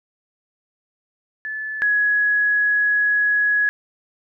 sine tone pair in turn, 1734 / 1676.9 Hz, A6 / G#6, -26 / +16 cents, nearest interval minor second, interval 58 cents, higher first, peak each -25 / -15 dBFS, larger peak second, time 1.45-1.82 / 1.82-3.69 s, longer second, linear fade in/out 0 ms, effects none

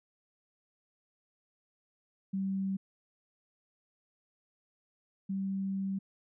sine tone pair in turn, 192.9 / 193.83 Hz, G3 / G3, -28 / -19 cents, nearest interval unison, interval 9 cents, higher second, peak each -30 / -31 dBFS, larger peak first, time 2.33-2.77 / 5.29-5.99 s, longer second, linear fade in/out 10 ms, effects none

